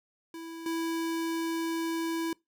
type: tone with level steps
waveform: square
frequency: 329.6 Hz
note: E4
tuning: in tune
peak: -40 / -30 dBFS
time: 0.34-2.33 s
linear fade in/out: 2 ms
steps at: 0.66 s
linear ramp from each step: 2 ms
effects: noise-tail reverb RT60 0.2 s tail -24 dB re dry